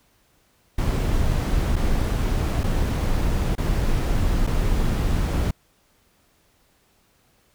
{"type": "noise with dropouts", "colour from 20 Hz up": "brown", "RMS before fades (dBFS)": -21, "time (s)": [0.78, 5.51], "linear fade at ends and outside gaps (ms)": 5, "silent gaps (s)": [[1.759, 1.763], [2.635, 2.639], [3.554, 3.58], [4.468, 4.472]], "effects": ["pink hiss -62 dBFS RMS until 7.54 s"]}